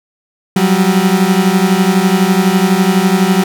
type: beating tone pair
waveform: 35% pulse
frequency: 182.6 / 194.6 Hz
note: F#3 / G3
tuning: -23 / -12 cents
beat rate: 12 Hz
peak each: -10 dBFS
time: 0.56-3.44 s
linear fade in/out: 5 ms
effects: none